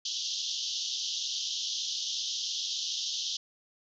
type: band-pass noise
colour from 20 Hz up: pink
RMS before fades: -34 dBFS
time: 0.05-3.37 s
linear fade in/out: 5 ms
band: 3000 to 6400 Hz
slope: 96 dB/octave
effects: none